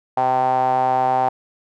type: tone with band-pass filter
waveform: sawtooth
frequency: 129 Hz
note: C3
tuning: 24 cents flat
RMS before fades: -18 dBFS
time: 0.17-1.29 s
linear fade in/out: 5 ms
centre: 800 Hz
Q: 8.7
effects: none